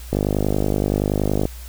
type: click train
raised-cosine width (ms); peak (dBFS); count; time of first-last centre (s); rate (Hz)
2; -6; 68; 0.13-1.454; 50.6
effects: added 60 Hz sine -33 dBFS peak until 1.68 s + white hiss -43 dBFS RMS until 1.68 s